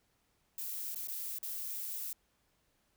violet noise with dropouts, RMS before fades -40 dBFS, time 0.58-2.13 s, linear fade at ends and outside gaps 2 ms, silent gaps 0.947-0.958 / 1.073-1.082 / 1.386-1.429 s, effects pink hiss -75 dBFS RMS until 2.96 s

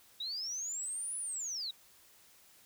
sine linear two-way sweep, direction up then down, 3731 to 10070 to 3731 Hz, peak -36 dBFS, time 0.2-1.71 s, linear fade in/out 5 ms, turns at 1.17 s, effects white hiss -62 dBFS RMS until 2.65 s

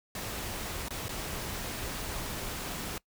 pink noise with dropouts, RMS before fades -37 dBFS, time 0.15-2.98 s, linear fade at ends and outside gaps 2 ms, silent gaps 0.885-0.906 / 1.084-1.091 s, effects noise-tail reverb RT60 0.1 s tail -22 dB re dry

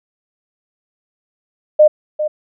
sine tone with echo, 608 Hz, D#5, 40 cents flat, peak -4 dBFS, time 1.79-1.88 s, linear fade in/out 10 ms, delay 400 ms, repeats 1, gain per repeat -11 dB, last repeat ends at 2.28 s, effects none

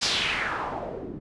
white noise with low-pass filter sweep, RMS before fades -29 dBFS, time 0.01-1.2 s, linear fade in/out 20 ms, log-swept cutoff 5300 to 250 Hz, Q 2.7, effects resampled to 24000 Hz

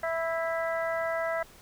harmonic tone with a mistuned harmonic, 329.6 Hz, E4, in tune, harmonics 2 / 3 / 4 / 5 / 6, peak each -29 / -39 / -36 / -38 / -37 dBFS, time 0.03-1.43 s, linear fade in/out 5 ms, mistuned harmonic 5, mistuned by -18 cents, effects pink hiss -54 dBFS RMS until 1.61 s

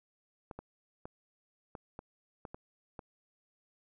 clicks, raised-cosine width 1 ms, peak -29 dBFS, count 8, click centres 0.512 / 0.59 / 1.055 / 1.752 / 1.991 / 2.452 / 2.545 / 2.992 s, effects none

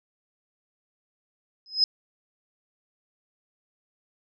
sine tone with exponential growth, 5090 Hz, D#8, 39 cents sharp, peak -13 dBFS, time 1.66-1.84 s, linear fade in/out 1 ms, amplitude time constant 38 ms, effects none

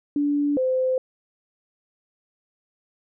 sine tone pair in turn, 289.5 / 515.8 Hz, D4 / C5, -25 / -25 cents, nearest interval minor seventh, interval 1000 cents, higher second, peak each -19 dBFS, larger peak neither, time 0.16-0.57 / 0.57-0.98 s, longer neither, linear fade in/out 2 ms, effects none

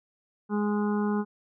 harmonic tone, 207.7 Hz, G#3, in tune, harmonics 1 / 2 / 4 / 5 / 6 / 7, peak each -25 / -31 / -37 / -39 / -41 / -42 dBFS, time 0.49-1.25 s, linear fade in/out 50 ms, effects none

